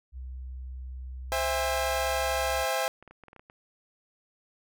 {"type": "tone", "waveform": "sine", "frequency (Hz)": 63.9, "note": "C2", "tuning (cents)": -40, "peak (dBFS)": -36, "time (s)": [0.12, 2.66], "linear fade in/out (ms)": 50}
{"type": "chord", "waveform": "sawtooth", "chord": "C augmented", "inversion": "none", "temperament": "equal with one note detuned", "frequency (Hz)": [523.3, 659.3, 810.7], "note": ["C5", "E5", "G#5"], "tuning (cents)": [0, 0, -42], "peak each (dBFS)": -27, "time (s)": [1.32, 2.88], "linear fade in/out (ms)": 0}
{"type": "clicks", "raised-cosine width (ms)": 0.5, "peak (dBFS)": -35, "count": 10, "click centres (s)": [2.864, 3.026, 3.077, 3.11, 3.237, 3.283, 3.331, 3.363, 3.395, 3.499]}
{"effects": []}